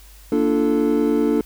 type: chord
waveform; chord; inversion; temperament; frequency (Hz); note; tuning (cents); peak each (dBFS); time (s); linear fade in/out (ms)
triangle; Bb major seventh; none; equal with one note detuned; 233.1 / 293.7 / 344 / 440; Bb3 / D4 / F4 / A4; 0 / 0 / -26 / 0; -20 / -17 / -23 / -19; 0.32-1.41; 2
effects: added 50 Hz sine -43 dBFS peak until 1.45 s + white hiss -49 dBFS RMS until 1.45 s